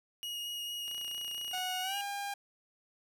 40% pulse tone with vibrato, 2879 Hz, F#7, 48 cents flat, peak -36 dBFS, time 0.23-2.01 s, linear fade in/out 0 ms, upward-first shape sine, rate 4.4 Hz, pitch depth 10 cents each way
click train, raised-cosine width 0.2 ms, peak -33 dBFS, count 22, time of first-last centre 0.88-1.58 s, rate 30 Hz
sawtooth tone with pitch glide, 738 to 804.8 Hz, F#5 to G5, -5 to +45 cents, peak -32 dBFS, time 1.53-2.34 s, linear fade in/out 5 ms, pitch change +150 cents, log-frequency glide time 1.82-1.97 s
effects none

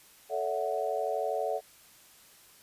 sine chord, F# minor seventh, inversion first, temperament equal with one note detuned, 440 / 567 / 659.3 / 740 Hz, A4 / C#5 / E5 / F#5, 0 / +39 / 0 / 0 cents, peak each -34 dBFS, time 0.29-1.61 s, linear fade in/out 50 ms, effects white hiss -57 dBFS RMS until 2.62 s + resampled to 32000 Hz

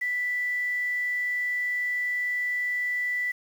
sine tone with quantisation, 1975.5 Hz, B6, in tune, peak -25 dBFS, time 0.01-3.32 s, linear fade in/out 10 ms, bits 8, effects none

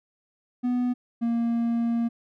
triangle tone pair in turn, 246.9 / 233.2 Hz, B3 / A#3, 0 / +1 cents, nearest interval minor second, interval 99 cents, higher first, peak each -20 dBFS, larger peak neither, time 0.63-0.94 / 1.21-2.09 s, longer second, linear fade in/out 20 ms, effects none

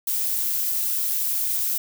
violet noise with amplitude modulation, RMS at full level -23 dBFS, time 0.07-1.78 s, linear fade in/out 5 ms, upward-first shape sine, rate 258 Hz, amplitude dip 25%, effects none

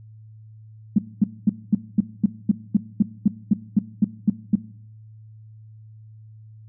sine tone bursts, 207.4 Hz, G#3, 2 cents flat, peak -11 dBFS, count 15, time 0.96-4.555 s, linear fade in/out 5 ms, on 25 ms, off 230 ms, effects noise-tail reverb RT60 0.7 s tail -19 dB re dry + added 109 Hz sine -42 dBFS peak until 6.68 s

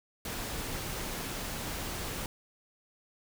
pink noise, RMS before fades -37 dBFS, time 0.25-2.26 s, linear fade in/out 2 ms, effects none

